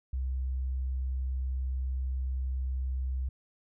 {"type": "tone", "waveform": "sine", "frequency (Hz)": 64.8, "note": "C2", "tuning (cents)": -16, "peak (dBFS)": -29, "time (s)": [0.13, 3.29], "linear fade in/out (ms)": 5, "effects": []}